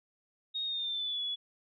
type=tone with pitch glide; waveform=sine; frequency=3729 to 3400 Hz; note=A#7 to G#7; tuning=0 to +40 cents; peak=-32 dBFS; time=0.54-1.36 s; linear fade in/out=20 ms; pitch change=-160 cents; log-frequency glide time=0.65-1.21 s; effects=none